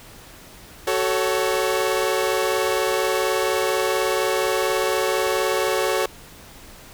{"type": "chord", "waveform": "sawtooth", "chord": "F# minor", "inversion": "none", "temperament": "equal with one note detuned", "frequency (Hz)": [375.8, 440, 554.4], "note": ["F#4", "A4", "C#5"], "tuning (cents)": [27, 0, 0], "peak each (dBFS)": -20, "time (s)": [0.87, 6.06], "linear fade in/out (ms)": 5, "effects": ["pink hiss -44 dBFS RMS until 6.93 s"]}